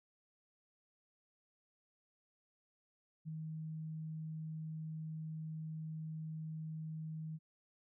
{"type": "tone with ADSR envelope", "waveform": "sine", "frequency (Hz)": 157.8, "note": "D#3", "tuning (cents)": 25, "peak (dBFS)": -39, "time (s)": [3.25, 7.39], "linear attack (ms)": 33, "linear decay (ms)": 4, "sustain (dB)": -2, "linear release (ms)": 38, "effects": []}